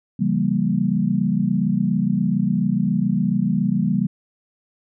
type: chord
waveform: sine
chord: C# diminished seventh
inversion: none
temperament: equal with one note detuned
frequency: 138.59 / 168.86 / 196 / 233.1 Hz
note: C#3 / E3 / G3 / Bb3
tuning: 0 / +42 / 0 / 0 cents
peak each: -26 / -23 / -20 / -23 dBFS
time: 0.19-4.07 s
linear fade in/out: 10 ms
effects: none